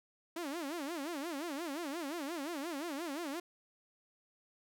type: tone with vibrato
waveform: sawtooth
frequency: 308.9 Hz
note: D#4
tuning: 12 cents flat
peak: -34 dBFS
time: 0.36-3.4 s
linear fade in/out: 5 ms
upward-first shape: sine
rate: 5.7 Hz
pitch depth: 230 cents each way
effects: none